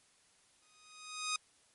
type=tone with exponential growth; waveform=10% pulse; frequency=1248 Hz; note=D#6; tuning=5 cents sharp; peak=-23 dBFS; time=0.62-1.36 s; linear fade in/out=2 ms; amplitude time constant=160 ms; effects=white hiss -68 dBFS RMS until 1.74 s + MP3 48 kbps